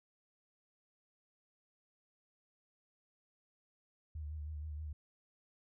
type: tone with vibrato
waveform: sine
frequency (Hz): 76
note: D#2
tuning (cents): -40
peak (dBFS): -40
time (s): 4.15-4.93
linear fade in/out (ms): 5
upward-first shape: sine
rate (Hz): 6.3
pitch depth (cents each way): 50
effects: none